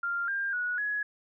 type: tone with pitch steps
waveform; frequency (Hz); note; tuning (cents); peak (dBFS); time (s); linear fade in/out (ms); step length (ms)
sine; 1394 / 1599 / 1463 / 1680; F6 / G6 / F#6 / G#6; -4 / +34 / -20 / +19; -28; 0.03-1.03; 5; 250
effects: none